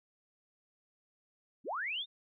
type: linear sweep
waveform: sine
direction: up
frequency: 164.81 to 3729 Hz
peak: -34 dBFS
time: 1.64-2.06 s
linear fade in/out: 50 ms
effects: none